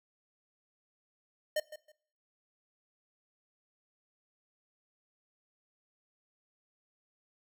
square tone with echo, 610 Hz, D#5, 34 cents flat, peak -29 dBFS, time 1.56-1.6 s, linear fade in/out 5 ms, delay 160 ms, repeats 2, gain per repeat -14 dB, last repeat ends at 1.92 s, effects noise-tail reverb RT60 0.6 s tail -22 dB re dry

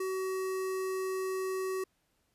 square tone with notch filter, 377.6 Hz, F#4, 35 cents sharp, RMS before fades -34 dBFS, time 0-1.84 s, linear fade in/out 5 ms, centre 3500 Hz, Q 1.4, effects pink hiss -75 dBFS RMS until 2.34 s + resampled to 32000 Hz

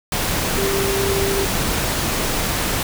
sine tone in noise, 393.1 Hz, G4, 5 cents sharp, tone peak -20 dBFS, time 0.58-1.45 s, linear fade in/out 2 ms, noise pink, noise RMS -21 dBFS, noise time 0.12-2.83 s, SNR -2 dB, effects none

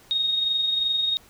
sine tone with amplitude modulation, 3729 Hz, A#7, in tune, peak -19 dBFS, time 0.11-1.17 s, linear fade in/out 0 ms, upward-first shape sine, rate 22.8 Hz, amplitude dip 40%, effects pink hiss -53 dBFS RMS until 1.29 s

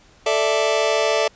sawtooth chord, A suspended fourth, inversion none, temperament just, 440 / 586.7 / 660 Hz, A4 / D5 / E5, 0 / -2 / +2 cents, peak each -17 dBFS, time 0.26-1.28 s, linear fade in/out 5 ms, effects pink hiss -52 dBFS RMS until 1.35 s + resampled to 16000 Hz

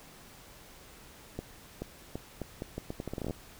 accelerating click train, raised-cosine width 2 ms, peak -22 dBFS, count 17, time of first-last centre 1.39-3.308 s, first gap 430 ms, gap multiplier 0.78, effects pink hiss -53 dBFS RMS until 3.59 s

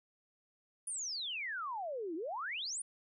sine exponential two-way sweep, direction down then up, 10000 to 307.2 to 10000 Hz, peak -37 dBFS, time 0.87-2.82 s, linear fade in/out 5 ms, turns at 2.15 s, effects none

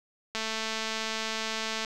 click train, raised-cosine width 0.2 ms, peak -15 dBFS, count 332, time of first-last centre 0.35-1.848 s, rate 221 Hz, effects none

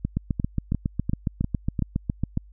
two click trains, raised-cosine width 5 ms, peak -12 / -11 dBFS, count 6 / 17, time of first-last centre 0.05-1.792 / 0.17-2.374 s, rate 2.87 / 7.26 Hz, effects added 50 Hz sine -46 dBFS peak until 2.52 s

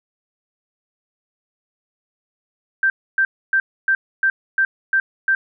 sine tone bursts, 1568 Hz, G6, in tune, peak -13 dBFS, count 8, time 2.83-5.35 s, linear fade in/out 2 ms, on 70 ms, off 280 ms, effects none

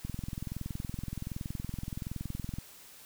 click train, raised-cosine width 5 ms, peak -24 dBFS, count 55, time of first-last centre 0.05-2.585 s, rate 21.3 Hz, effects white hiss -53 dBFS RMS until 3.05 s

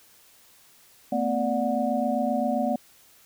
sine tone cluster, 226.5 / 254.1 / 585 / 731 Hz, A#3 / B3 / D5 / F#5, -50 / +49 / -7 / -21 cents, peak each -28 dBFS, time 1.12-2.76 s, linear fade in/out 5 ms, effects white hiss -56 dBFS RMS until 3.25 s

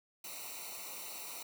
white noise with comb filter, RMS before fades -45 dBFS, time 0.24-1.43 s, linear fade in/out 5 ms, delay 0.6 ms, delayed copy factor -0.9, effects none

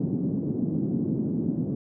white band-pass noise, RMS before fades -27 dBFS, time 0-1.75 s, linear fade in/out 5 ms, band 140 to 280 Hz, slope 24 dB/octave, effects none

